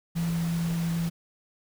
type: tone in noise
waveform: sine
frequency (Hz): 167.8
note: E3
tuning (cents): +31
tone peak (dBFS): -25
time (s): 0.15-1.1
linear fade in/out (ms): 20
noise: pink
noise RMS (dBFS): -40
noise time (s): 0.15-1.1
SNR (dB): +12
effects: none